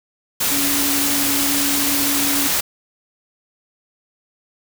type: tone in noise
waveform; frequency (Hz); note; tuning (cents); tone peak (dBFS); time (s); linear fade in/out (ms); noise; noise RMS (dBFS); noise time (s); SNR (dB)
sine; 282.5; C#4; +33; -23; 0.51-2.48; 10; white; -19; 0.4-2.61; -7
effects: none

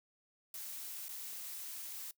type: noise with dropouts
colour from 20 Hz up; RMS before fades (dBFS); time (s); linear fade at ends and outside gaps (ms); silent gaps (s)
blue; -45; 0.54-2.11; 2; 1.084-1.091
effects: noise-tail reverb RT60 0.1 s tail -20 dB re dry

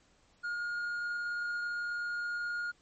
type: tone with hard clipping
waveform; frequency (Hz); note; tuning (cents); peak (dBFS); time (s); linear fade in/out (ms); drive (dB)
sine; 1426; F6; +36; -34; 0.43-2.72; 20; 3
effects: pink hiss -67 dBFS RMS until 2.81 s + MP3 32 kbps

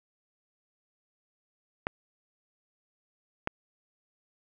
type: clicks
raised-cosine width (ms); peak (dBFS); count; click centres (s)
0.5; -13; 2; 1.869 / 3.474
effects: none

